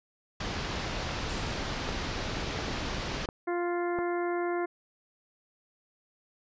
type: low-pass noise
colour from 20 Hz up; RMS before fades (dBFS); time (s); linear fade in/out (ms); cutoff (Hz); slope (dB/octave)
pink; -34; 0.4-3.26; 5; 5600; 24
type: noise with exponential decay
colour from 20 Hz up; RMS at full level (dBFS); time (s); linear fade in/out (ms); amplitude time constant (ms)
violet; -35; 1.29-2.49; 0; 260
type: click train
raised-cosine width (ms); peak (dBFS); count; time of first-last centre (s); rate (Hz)
1; -20; 4; 1.89-3.988; 1.43
type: harmonic tone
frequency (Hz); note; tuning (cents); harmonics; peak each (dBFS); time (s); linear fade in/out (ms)
349.2; F4; 0; 1 / 2 / 3 / 4 / 5 / 6; -29 / -35 / -39 / -41 / -43 / -45; 3.47-4.66; 10
effects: resampled to 16000 Hz